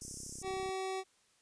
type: high-pass noise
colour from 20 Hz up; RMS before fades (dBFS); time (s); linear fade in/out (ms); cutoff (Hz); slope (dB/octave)
pink; -44; 0.01-0.43; 5; 5300; 96
type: click train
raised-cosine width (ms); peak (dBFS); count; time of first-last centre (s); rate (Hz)
3; -38; 23; 0.02-0.691; 32.8
type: tone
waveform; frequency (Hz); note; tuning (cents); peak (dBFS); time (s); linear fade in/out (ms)
25% pulse; 379.9; F#4; +46; -32; 0.42-1.04; 50
effects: white hiss -70 dBFS RMS until 1.41 s + resampled to 22050 Hz